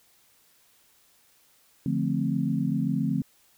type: chord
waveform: sine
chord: D minor seventh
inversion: none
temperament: equal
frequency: 146.83 / 174.61 / 220 / 261.6 Hz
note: D3 / F3 / A3 / C4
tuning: 0 / 0 / 0 / 0 cents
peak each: -29 dBFS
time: 1.86-3.22 s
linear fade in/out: 2 ms
effects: white hiss -62 dBFS RMS until 3.57 s